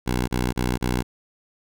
10% pulse tone bursts, 61.6 Hz, B1, 4 cents flat, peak -13 dBFS, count 4, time 0.06-1.03 s, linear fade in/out 20 ms, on 220 ms, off 30 ms, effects none

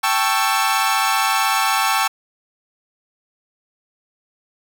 sawtooth chord, A dominant seventh, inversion third, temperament equal with one note detuned, 784 / 880 / 1108.7 / 1329.2 Hz, G5 / A5 / C#6 / E6, 0 / 0 / 0 / +14 cents, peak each -18 dBFS, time 0.03-2.08 s, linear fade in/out 10 ms, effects none

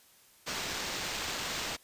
white noise with sample-and-hold, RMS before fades -36 dBFS, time 0.46-1.77 s, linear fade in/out 20 ms, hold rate 11025 Hz, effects white hiss -61 dBFS RMS until 1.83 s + resampled to 32000 Hz

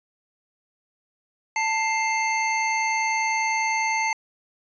square tone pair together, 885 / 2105 Hz, A5 / C7, +10 / +10 cents, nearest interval octave + minor third, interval 1500 cents, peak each -25 / -25 dBFS, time 1.56-4.13 s, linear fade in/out 2 ms, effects resampled to 16000 Hz

